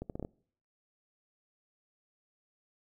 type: accelerating click train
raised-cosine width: 2 ms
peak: -25 dBFS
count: 6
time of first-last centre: 0.02-0.249 s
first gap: 78 ms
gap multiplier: 0.73
effects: noise-tail reverb RT60 0.6 s tail -25 dB re dry